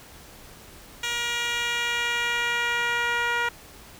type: tone with band-pass filter sweep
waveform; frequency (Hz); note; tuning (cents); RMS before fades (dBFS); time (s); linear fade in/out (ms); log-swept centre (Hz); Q
10% pulse; 475.5; A#4; +34; -26; 1.03-3.49; 5; 4000 to 1400; 0.93
effects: pink hiss -47 dBFS RMS until 3.99 s